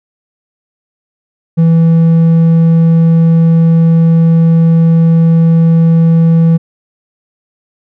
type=tone with hard clipping; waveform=sine; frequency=164.81 Hz; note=E3; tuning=in tune; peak=-5 dBFS; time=1.57-6.58 s; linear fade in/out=20 ms; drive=3 dB; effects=none